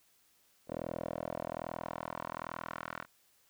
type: tone with band-pass filter sweep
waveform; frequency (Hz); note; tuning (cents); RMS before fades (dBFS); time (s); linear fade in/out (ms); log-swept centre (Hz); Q
10% pulse; 41.2; E1; 0; -41; 0.67-3.06; 50; 490 to 1400; 2.1
effects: white hiss -69 dBFS RMS until 3.49 s